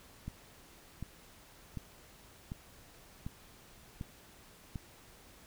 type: click train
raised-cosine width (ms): 5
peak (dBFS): -27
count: 7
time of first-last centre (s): 0.28-4.758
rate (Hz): 1.34
effects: pink hiss -58 dBFS RMS until 5.46 s